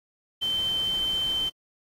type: tone in noise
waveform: sine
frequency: 3096 Hz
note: G7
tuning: 22 cents flat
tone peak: -24 dBFS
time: 0.41-1.5 s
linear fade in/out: 20 ms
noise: pink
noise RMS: -42 dBFS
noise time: 0.41-1.5 s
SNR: +15 dB
effects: AAC 48 kbps